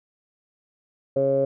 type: tone with low-pass filter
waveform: 15% pulse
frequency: 136.5 Hz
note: C#3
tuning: 26 cents flat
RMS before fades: -21 dBFS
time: 1.16-1.45 s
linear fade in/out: 5 ms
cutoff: 530 Hz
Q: 9.3
effects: none